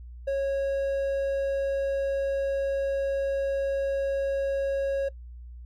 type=tone; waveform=triangle; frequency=549 Hz; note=C#5; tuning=17 cents flat; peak=-22 dBFS; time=0.27-5.09 s; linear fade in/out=10 ms; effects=noise-tail reverb RT60 0.1 s tail -20 dB re dry + added 60 Hz sine -40 dBFS peak until 5.65 s